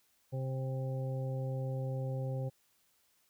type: harmonic tone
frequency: 131.8 Hz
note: C3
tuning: 13 cents sharp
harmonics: 1 / 2 / 3 / 4 / 6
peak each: -34 / -49 / -48 / -42 / -52 dBFS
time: 0.32-2.5 s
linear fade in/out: 20 ms
effects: white hiss -72 dBFS RMS until 3.29 s

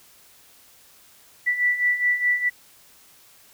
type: beating tone pair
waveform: sine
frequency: 1963 / 1967.8 Hz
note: B6 / B6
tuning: -11 / -7 cents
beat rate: 4.8 Hz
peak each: -25 / -20 dBFS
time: 1.46-2.5 s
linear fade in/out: 20 ms
effects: white hiss -53 dBFS RMS until 3.53 s

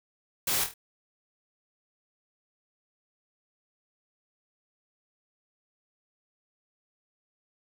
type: noise with echo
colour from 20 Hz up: white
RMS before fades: -28 dBFS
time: 0.47-0.64 s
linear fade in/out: 5 ms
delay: 25 ms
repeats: 4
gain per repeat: -6 dB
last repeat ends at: 0.74 s
effects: none

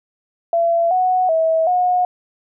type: tone with pitch steps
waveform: sine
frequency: 676 / 738 / 647 / 724 Hz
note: E5 / F#5 / E5 / F#5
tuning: +43 / -5 / -32 / -38 cents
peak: -13 dBFS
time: 0.53-2.05 s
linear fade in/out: 2 ms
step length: 380 ms
effects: none

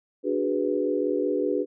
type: chord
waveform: sine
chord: G# half-diminished seventh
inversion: second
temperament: equal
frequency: 293.7 / 370 / 415.3 / 493.9 Hz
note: D4 / F#4 / G#4 / B4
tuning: 0 / 0 / 0 / 0 cents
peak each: -28 dBFS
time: 0.23-1.66 s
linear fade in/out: 50 ms
effects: none

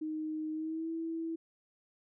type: tone with pitch glide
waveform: sine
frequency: 311.1 to 327.5 Hz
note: D#4 to E4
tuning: 0 to -11 cents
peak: -34 dBFS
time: 0.01-1.36 s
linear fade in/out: 10 ms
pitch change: +89 cents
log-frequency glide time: 0.52-0.9 s
effects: none

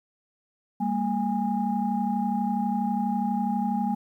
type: tone cluster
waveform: sine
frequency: 198.7 / 230.9 / 819 Hz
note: G3 / A#3 / G#5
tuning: +24 / -16 / -24 cents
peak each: -27 / -27 / -28 dBFS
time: 0.8-3.95 s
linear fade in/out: 10 ms
effects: tanh soft clip ceiling -14 dBFS + 10-bit

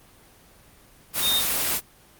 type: tone in noise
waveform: sine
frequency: 3680 Hz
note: A#7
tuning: 23 cents flat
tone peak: -20 dBFS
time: 1.21-1.43 s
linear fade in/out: 50 ms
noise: white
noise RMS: -24 dBFS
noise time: 1.13-1.81 s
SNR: +1 dB
effects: pink hiss -53 dBFS RMS until 2.19 s + Opus 24 kbps

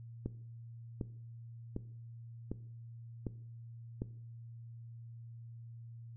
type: click train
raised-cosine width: 3 ms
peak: -24 dBFS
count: 6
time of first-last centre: 0.26-4.019 s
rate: 1.33 Hz
effects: noise-tail reverb RT60 0.6 s tail -17 dB re dry + added 116 Hz sine -47 dBFS peak until 6.16 s

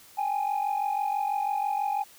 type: tone pair together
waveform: sine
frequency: 796 / 842.1 Hz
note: G5 / G#5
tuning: +26 / +24 cents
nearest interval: minor second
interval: 98 cents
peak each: -26 dBFS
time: 0.17-2.04 s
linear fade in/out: 20 ms
effects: tanh soft clip ceiling -22 dBFS + white hiss -53 dBFS RMS until 2.18 s

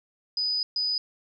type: tone bursts at uneven times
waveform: sine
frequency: 4978 Hz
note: D#8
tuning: in tune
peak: -24 dBFS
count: 2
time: 0.37-0.63 / 0.76-0.98 s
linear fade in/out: 2 ms
effects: none

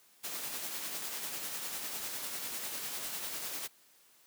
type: noise with tremolo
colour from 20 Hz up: white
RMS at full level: -38 dBFS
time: 0.23-3.68 s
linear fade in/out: 20 ms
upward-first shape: sine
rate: 10 Hz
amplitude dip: 35%
effects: white hiss -64 dBFS RMS until 4.26 s + high-pass 150 Hz 12 dB/octave

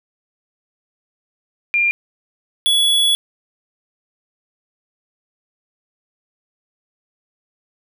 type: tone pair in turn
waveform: sine / square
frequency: 2396 / 3388 Hz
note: D7 / G#7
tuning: +34 / +34 cents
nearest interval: tritone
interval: 600 cents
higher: second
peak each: -13 dBFS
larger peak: neither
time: 1.74-1.91 / 2.66-3.15 s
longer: second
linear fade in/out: 0 ms
effects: none

